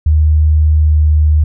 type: tone with pitch glide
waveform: sine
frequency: 76.9 to 76.32 Hz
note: D#2 to D#2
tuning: -20 to -33 cents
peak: -6 dBFS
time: 0.06-1.44 s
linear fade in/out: 5 ms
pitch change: -13 cents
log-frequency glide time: 0.79-0.97 s
effects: none